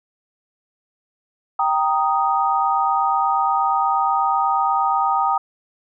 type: chord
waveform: sine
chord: Eb major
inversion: first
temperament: equal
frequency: 784 / 932.3 / 1244.5 Hz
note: G5 / Bb5 / Eb6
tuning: 0 / 0 / 0 cents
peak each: -20 / -21 / -20 dBFS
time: 1.59-5.38 s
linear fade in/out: 5 ms
effects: none